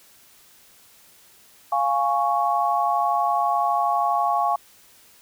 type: chord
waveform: sine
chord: Db major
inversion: first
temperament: equal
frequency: 698.5 / 830.6 / 1108.7 Hz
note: F5 / Ab5 / Db6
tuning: 0 / 0 / 0 cents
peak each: -23 dBFS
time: 1.72-4.56 s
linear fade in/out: 5 ms
effects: white hiss -53 dBFS RMS until 5.21 s